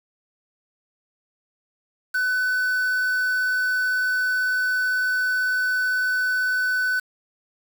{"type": "tone with quantisation", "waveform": "triangle", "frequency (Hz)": 1503, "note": "F#6", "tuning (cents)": 27, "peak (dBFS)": -18, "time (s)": [2.14, 7], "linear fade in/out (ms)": 10, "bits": 6, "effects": []}